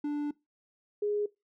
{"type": "tone pair in turn", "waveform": ["triangle", "sine"], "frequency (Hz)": [293.3, 414.8], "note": ["D4", "G#4"], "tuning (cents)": [-2, -2], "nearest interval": "tritone", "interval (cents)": 600, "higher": "second", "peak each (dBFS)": -27, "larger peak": "neither", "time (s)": [[0.04, 0.31], [1.02, 1.26]], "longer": "first", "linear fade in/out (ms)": 5, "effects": ["noise-tail reverb RT60 0.2 s tail -20 dB re dry"]}